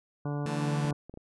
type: harmonic tone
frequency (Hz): 145.3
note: D3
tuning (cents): -18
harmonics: 1 / 2 / 3 / 4 / 5 / 6 / 7 / 8 / 10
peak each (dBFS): -31 / -37 / -41 / -43 / -45 / -47 / -48 / -49 / -51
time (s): 0.25-0.93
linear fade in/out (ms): 5
type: chord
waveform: sawtooth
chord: D suspended second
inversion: none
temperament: just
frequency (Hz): 146.83 / 165.19 / 220.2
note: D3 / E3 / A3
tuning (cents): 0 / +4 / +2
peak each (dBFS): -32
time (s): 0.46-0.91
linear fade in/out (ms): 2
type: clicks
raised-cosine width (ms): 2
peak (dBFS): -31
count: 5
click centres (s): 0.85 / 0.919 / 1.096 / 1.14 / 1.174
effects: resampled to 24000 Hz